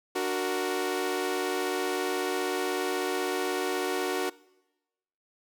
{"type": "chord", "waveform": "sawtooth", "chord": "D augmented", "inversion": "none", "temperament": "equal", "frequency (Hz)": [293.7, 370, 466.2], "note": ["D4", "F#4", "A#4"], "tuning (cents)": [0, 0, 0], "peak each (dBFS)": [-31, -25, -30], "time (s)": [0.15, 4.3], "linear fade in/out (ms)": 10, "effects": ["noise-tail reverb RT60 1.0 s tail -22 dB re dry"]}